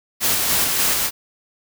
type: noise with tremolo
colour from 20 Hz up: white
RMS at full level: -18 dBFS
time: 0.2-1.11 s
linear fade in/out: 50 ms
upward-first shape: square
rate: 3.4 Hz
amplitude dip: 25%
effects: none